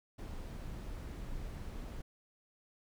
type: noise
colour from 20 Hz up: brown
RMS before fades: -43 dBFS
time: 0.18-2.02 s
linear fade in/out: 10 ms
effects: none